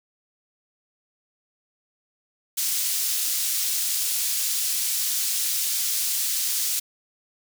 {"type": "high-pass noise", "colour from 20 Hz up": "pink", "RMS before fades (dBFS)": -25, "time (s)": [2.57, 6.8], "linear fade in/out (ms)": 10, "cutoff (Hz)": 5300, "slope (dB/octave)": 12, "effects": []}